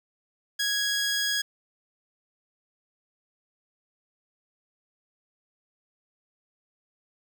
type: tone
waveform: 15% pulse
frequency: 1658 Hz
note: G#6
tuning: 3 cents flat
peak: -18 dBFS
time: 0.59-1.42 s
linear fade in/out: 10 ms
effects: none